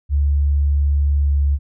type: tone with pitch glide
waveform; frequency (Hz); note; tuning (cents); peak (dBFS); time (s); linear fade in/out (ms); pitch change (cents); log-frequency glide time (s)
sine; 71.6 to 70.94; D2 to C#2; -43 to +41; -13; 0.09-1.59; 50; -16; 1.2-1.32
effects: none